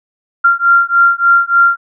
sine beating tone pair, 1383 / 1386.4 Hz, F6 / F6, -17 / -13 cents, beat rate 3.4 Hz, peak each -10 dBFS, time 0.44-1.77 s, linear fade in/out 10 ms, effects none

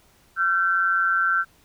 sine tone pair together, 1362 / 1543 Hz, F6 / G6, -44 / -28 cents, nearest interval major second, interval 216 cents, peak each -21 dBFS, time 0.36-1.45 s, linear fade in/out 50 ms, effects pink hiss -58 dBFS RMS until 1.64 s

